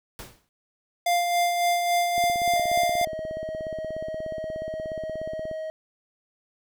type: noise with exponential decay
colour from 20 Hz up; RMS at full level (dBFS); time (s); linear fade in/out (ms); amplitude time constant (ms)
pink; -36; 0.19-0.49; 0; 64
type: tone with tremolo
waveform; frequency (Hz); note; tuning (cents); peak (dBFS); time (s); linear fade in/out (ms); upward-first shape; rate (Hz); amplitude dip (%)
square; 698.5; F5; 0; -20; 1.06-3.05; 5; sine; 3.6; 40
type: click train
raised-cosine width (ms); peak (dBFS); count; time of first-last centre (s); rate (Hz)
2; -25; 57; 2.18-5.513; 16.8
type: tone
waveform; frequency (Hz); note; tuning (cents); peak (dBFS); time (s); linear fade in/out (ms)
triangle; 632; D#5; +27; -28; 2.56-5.7; 0
effects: none